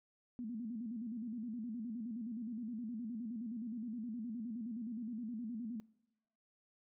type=tone with vibrato; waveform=sine; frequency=229.5 Hz; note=A#3; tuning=27 cents flat; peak=-40 dBFS; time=0.39-5.8 s; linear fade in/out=0 ms; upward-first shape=square; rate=9.6 Hz; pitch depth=110 cents each way; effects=noise-tail reverb RT60 0.9 s tail -23 dB re dry